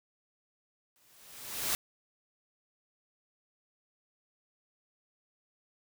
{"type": "noise with exponential growth", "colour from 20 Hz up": "white", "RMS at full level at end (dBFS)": -29, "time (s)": [0.96, 1.75], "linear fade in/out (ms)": 0, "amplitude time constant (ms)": 170, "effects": []}